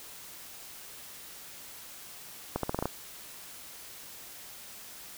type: accelerating click train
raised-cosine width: 1 ms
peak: -15 dBFS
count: 7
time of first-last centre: 2.56-2.856 s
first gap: 73 ms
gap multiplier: 0.84
effects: white hiss -47 dBFS RMS until 5.17 s